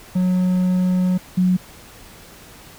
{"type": "tone pair in turn", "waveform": ["triangle", "sine"], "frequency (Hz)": [182.8, 182.8], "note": ["F#3", "F#3"], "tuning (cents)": [-21, -21], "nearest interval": "unison", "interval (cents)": 0, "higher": "neither", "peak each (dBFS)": -13, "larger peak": "neither", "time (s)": [[0.15, 1.18], [1.37, 1.57]], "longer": "first", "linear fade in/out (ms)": 10, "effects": ["pink hiss -43 dBFS RMS until 2.78 s"]}